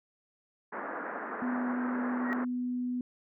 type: band-pass noise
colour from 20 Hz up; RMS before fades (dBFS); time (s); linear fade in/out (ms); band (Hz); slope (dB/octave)
white; -38; 0.72-2.45; 10; 210 to 1700; 48
type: tone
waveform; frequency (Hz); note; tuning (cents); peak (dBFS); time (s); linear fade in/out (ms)
sine; 247.9; B3; +7; -30; 1.42-3.01; 2
type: tone with exponential growth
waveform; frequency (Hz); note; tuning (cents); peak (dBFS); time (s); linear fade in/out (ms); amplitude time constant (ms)
sine; 1894; A#6; +27; -30; 2.11-2.33; 0; 47
effects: none